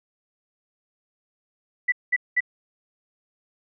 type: tone bursts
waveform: sine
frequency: 1975.5 Hz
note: B6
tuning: in tune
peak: -17 dBFS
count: 3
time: 1.88-2.406 s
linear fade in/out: 10 ms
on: 42 ms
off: 200 ms
effects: none